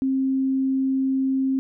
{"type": "tone", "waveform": "sine", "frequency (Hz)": 266, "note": "C4", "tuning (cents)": 29, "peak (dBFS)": -19, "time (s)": [0.02, 1.59], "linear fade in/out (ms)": 0, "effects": []}